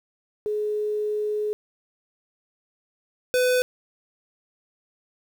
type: tone pair in turn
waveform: sine / square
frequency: 421.8 / 501.6 Hz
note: G#4 / B4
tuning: +27 / +27 cents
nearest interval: minor third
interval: 300 cents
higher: second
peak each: -23 / -19 dBFS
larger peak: second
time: 0.46-1.53 / 3.34-3.62 s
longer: first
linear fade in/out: 0 ms
effects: 9-bit